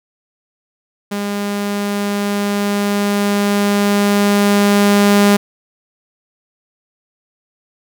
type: tone with level ramp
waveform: sawtooth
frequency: 203.2 Hz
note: G#3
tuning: 38 cents flat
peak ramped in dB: -15 to -4 dBFS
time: 1.11-5.37 s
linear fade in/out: 10 ms
effects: none